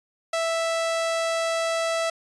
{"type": "tone", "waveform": "sawtooth", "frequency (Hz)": 659.3, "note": "E5", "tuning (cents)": 0, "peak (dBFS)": -19, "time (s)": [0.33, 2.1], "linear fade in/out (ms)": 5, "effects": ["resampled to 22050 Hz"]}